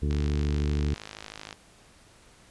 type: harmonic tone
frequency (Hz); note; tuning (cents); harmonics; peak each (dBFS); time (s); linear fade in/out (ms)
73.42; D2; 0; 1 / 2 / 3 / 4 / 5 / 6; -25 / -31 / -35 / -37 / -39 / -41; 0.02-0.94; 5
type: click train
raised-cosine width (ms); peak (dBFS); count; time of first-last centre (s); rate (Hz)
0.2; -21; 76; 0.11-1.528; 52.9
effects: pink hiss -56 dBFS RMS until 2.5 s + resampled to 24000 Hz